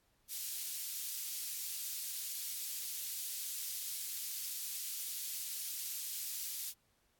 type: high-pass noise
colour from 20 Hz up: white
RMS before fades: -41 dBFS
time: 0.28-6.74 s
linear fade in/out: 50 ms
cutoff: 3800 Hz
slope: 12 dB/octave
effects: pink hiss -75 dBFS RMS until 7.19 s + AAC 64 kbps